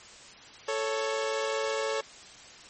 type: tone pair together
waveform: sawtooth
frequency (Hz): 440 / 554.4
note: A4 / C#5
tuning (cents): 0 / 0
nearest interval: major third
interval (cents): 400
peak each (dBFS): -27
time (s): 0.68-2.01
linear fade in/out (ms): 5
effects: white hiss -49 dBFS RMS until 2.69 s + MP3 32 kbps